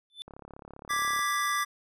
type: tone with exponential growth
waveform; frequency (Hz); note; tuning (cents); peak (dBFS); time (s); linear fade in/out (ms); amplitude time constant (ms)
triangle; 3520; A7; 0; -31; 0.1-0.22; 0; 26
type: click train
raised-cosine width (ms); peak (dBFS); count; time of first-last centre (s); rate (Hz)
1; -31; 33; 0.28-1.192; 35.1
type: chord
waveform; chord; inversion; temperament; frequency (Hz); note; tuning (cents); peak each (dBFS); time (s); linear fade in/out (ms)
square; G# diminished; second; equal; 1174.7 / 1661.2 / 1975.5; D6 / G#6 / B6; 0 / 0 / 0; -29 / -35 / -33; 0.89-1.65; 20
effects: resampled to 32000 Hz